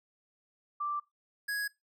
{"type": "tone pair in turn", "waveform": ["sine", "square"], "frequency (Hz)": [1174.7, 1663.8], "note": ["D6", "G#6"], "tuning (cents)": [0, 3], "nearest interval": "tritone", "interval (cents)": 603, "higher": "second", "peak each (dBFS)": [-31, -32], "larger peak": "first", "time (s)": [[0.8, 1], [1.48, 1.68]], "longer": "neither", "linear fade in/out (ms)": 10, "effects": ["noise-tail reverb RT60 0.2 s tail -22 dB re dry"]}